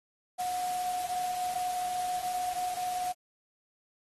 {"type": "tone in noise", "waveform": "sine", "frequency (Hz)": 727, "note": "F#5", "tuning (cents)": -31, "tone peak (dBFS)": -30, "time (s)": [0.38, 3.13], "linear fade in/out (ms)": 20, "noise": "white", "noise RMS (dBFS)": -42, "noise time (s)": [0.38, 3.13], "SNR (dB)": 9, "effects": ["AAC 32 kbps"]}